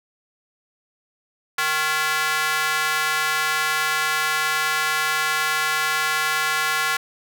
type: tone with high-pass filter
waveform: square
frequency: 154.7 Hz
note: D#3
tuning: 10 cents flat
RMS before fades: -22 dBFS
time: 1.58-6.97 s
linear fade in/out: 5 ms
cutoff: 1400 Hz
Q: 1.9
effects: none